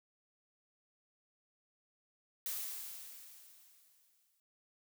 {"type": "noise with exponential decay", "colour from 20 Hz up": "blue", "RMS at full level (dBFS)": -38, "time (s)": [2.46, 4.4], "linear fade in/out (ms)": 1, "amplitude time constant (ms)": 420, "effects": []}